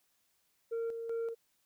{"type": "tone with tremolo", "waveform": "sine", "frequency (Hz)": 459.8, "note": "A#4", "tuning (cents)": -24, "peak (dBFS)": -30, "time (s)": [0.71, 1.35], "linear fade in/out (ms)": 20, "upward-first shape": "square", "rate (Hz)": 2.6, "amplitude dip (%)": 55, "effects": ["tanh soft clip ceiling -32 dBFS", "white hiss -75 dBFS RMS until 1.65 s"]}